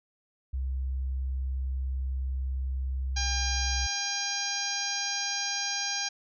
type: tone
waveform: sine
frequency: 65.5 Hz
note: C2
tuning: 2 cents sharp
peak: -28 dBFS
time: 0.53-3.87 s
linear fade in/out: 10 ms
type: harmonic tone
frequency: 804 Hz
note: G5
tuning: 44 cents sharp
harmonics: 1 / 2 / 3 / 4 / 5 / 6 / 7 / 8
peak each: -39 / -37 / -39 / -40 / -38 / -35 / -35 / -37 dBFS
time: 3.16-6.09 s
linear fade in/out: 10 ms
effects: none